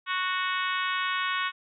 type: harmonic tone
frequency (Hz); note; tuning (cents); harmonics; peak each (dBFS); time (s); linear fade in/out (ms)
369.4; F#4; -3; 3 / 4 / 5 / 6 / 7 / 8 / 9 / 10; -30 / -32 / -34 / -36 / -37 / -38 / -39 / -40; 0.06-1.52; 50
effects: none